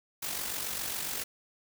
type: noise with amplitude modulation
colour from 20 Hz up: white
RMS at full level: -33 dBFS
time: 0.22-1.24 s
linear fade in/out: 10 ms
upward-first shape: sine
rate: 47.3 Hz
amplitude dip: 50%
effects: none